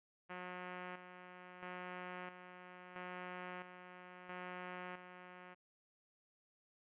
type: tone with tremolo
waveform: 5% pulse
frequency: 180.8 Hz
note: F#3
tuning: 40 cents flat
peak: -34 dBFS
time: 0.29-5.55 s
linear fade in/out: 20 ms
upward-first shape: square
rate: 0.75 Hz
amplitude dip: 60%
effects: resampled to 8000 Hz